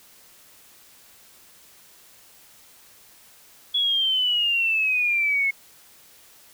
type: exponential sweep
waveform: sine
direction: down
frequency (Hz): 3392 to 2174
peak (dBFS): -19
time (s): 3.74-5.51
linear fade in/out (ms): 10
effects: white hiss -52 dBFS RMS until 6.53 s